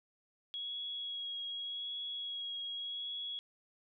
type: tone with vibrato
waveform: sine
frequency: 3322 Hz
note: G#7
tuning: in tune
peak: -38 dBFS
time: 0.54-3.39 s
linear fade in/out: 0 ms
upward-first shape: sine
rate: 0.85 Hz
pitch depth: 15 cents each way
effects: none